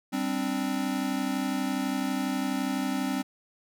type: chord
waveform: square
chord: G suspended fourth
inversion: none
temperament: equal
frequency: 196 / 261.6 / 293.7 Hz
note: G3 / C4 / D4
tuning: 0 / 0 / 0 cents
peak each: -34 / -30 / -34 dBFS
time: 0.12-3.23 s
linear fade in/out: 20 ms
effects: none